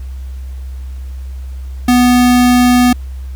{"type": "tone", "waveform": "square", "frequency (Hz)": 246.7, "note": "B3", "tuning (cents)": -2, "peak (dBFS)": -7, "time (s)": [1.88, 2.93], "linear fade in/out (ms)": 5, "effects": ["added 65 Hz sine -22 dBFS peak until 3.35 s", "pink hiss -47 dBFS RMS until 3.35 s"]}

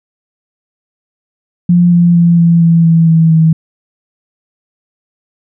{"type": "tone with pitch steps", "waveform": "sine", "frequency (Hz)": [175, 172.89, 170.81, 168.75, 166.71, 164.7, 162.72, 160.75], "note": ["F3", "F3", "F3", "E3", "E3", "E3", "E3", "E3"], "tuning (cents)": [4, -17, -38, 41, 20, -1, -22, -43], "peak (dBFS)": -4, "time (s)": [1.69, 3.53], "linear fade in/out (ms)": 5, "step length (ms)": 230, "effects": []}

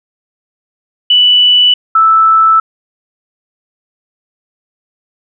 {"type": "tone pair in turn", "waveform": "sine", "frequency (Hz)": [2967, 1316.7], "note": ["F#7", "E6"], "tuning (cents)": [4, -2], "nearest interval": "octave + major second", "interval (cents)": 1406, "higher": "first", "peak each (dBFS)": -4, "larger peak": "neither", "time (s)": [[1.1, 1.74], [1.95, 2.6]], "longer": "second", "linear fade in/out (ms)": 5, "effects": []}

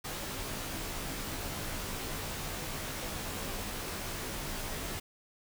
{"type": "noise with comb filter", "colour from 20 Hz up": "pink", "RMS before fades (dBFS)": -38, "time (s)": [0.04, 5], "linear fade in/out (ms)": 10, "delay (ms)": 17, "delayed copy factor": -0.8, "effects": []}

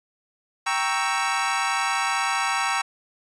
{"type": "chord", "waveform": "25% pulse", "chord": "G diminished seventh", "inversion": "none", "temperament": "equal", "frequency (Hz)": [784, 932.3, 1108.7, 1318.5], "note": ["G5", "Bb5", "Db6", "Fb6"], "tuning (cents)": [0, 0, 0, 0], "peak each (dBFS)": -24, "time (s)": [0.66, 2.82], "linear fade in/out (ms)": 10, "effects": ["resampled to 22050 Hz"]}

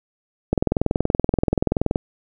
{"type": "click train", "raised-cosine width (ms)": 2, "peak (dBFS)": -4, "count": 31, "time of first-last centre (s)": [0.53, 1.959], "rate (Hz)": 21, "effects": []}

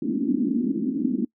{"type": "band-pass noise", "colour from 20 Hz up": "pink", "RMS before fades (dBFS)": -24, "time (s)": [0.02, 1.25], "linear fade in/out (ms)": 5, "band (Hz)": [220, 300], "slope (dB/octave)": 48, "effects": ["noise-tail reverb RT60 0.1 s tail -24 dB re dry"]}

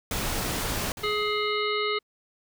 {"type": "noise", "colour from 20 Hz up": "pink", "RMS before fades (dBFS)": -29, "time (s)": [0.11, 0.92], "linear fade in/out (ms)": 2}
{"type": "noise with exponential decay", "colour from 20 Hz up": "pink", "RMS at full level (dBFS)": -38, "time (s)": [0.97, 2.03], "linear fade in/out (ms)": 2, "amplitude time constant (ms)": 230}
{"type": "harmonic tone", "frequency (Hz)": 420, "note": "G#4", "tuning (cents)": 19, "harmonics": [1, 3, 5, 7, 9, 10], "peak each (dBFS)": [-28, -30, -31, -35, -35, -37], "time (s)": [1.03, 1.99], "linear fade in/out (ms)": 10}
{"effects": []}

